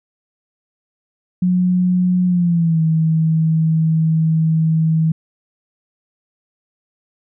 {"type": "tone with pitch glide", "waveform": "sine", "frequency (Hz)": [180.9, 160.24], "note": ["F#3", "E3"], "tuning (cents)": [-39, -49], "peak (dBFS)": -12, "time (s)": [1.42, 5.12], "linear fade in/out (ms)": 5, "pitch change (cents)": -210, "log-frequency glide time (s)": [2.26, 2.81], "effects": []}